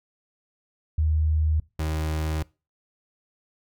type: tone pair in turn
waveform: sine / 35% pulse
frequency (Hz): 77.78 / 78.06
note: D#2 / D#2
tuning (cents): 0 / +6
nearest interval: unison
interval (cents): 6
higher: second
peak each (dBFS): -19 / -23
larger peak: first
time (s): 0.98-1.6 / 1.79-2.43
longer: second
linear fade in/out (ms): 5
effects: noise-tail reverb RT60 0.3 s tail -23 dB re dry

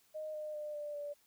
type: tone with pitch steps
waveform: sine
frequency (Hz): 619 / 609.4 / 600 / 590.7 / 581.6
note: D#5 / D#5 / D5 / D5 / D5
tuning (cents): -9 / -36 / +37 / +10 / -17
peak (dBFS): -39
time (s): 0.14-1.14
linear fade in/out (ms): 20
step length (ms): 200
effects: white hiss -70 dBFS RMS until 1.26 s

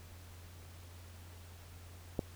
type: click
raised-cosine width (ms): 2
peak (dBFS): -19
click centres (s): 2.192
effects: added 87 Hz sine -51 dBFS peak until 2.35 s + pink hiss -58 dBFS RMS until 2.35 s

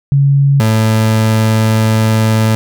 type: tone pair in turn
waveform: sine / 30% pulse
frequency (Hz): 139.7 / 110.15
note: C#3 / A2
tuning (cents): +14 / +2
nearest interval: major third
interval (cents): 412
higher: first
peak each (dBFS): -6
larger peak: neither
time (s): 0.12-0.6 / 0.6-2.55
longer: second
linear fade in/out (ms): 0
effects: none

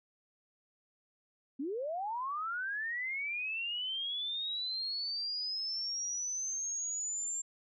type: linear sweep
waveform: sine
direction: up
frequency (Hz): 250.1 to 7400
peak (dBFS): -34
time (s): 1.59-7.42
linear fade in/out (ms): 10
effects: none

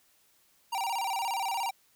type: tone with vibrato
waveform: square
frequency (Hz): 853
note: G#5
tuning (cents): +46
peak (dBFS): -30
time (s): 0.72-1.71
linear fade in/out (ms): 10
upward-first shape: square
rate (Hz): 17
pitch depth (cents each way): 160
effects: white hiss -66 dBFS RMS until 1.95 s

